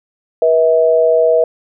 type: tone pair together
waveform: sine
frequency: 483.2 / 645.6 Hz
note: B4 / E5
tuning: -38 / -36 cents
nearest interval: perfect fourth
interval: 502 cents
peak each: -11 dBFS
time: 0.42-1.44 s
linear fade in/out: 2 ms
effects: none